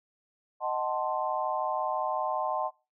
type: chord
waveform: sine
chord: D# diminished seventh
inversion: none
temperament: equal with one note detuned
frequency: 622.3 / 747.7 / 880 / 1046.5 Hz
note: D#5 / F#5 / A5 / C6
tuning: 0 / +18 / 0 / 0 cents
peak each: -33 dBFS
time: 0.6-2.71 s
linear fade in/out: 50 ms
effects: noise-tail reverb RT60 0.3 s tail -24 dB re dry